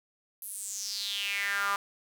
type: tone with high-pass filter sweep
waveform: sawtooth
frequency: 200.6 Hz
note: G3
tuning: 40 cents sharp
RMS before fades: -33 dBFS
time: 0.42-1.76 s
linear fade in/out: 2 ms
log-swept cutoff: 12000 to 1100 Hz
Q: 5.4
effects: none